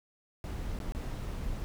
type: noise with dropouts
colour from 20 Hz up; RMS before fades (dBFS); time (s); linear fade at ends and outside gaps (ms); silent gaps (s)
brown; -36; 0.44-1.64; 0; 0.789-0.802 / 0.921-0.949
effects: none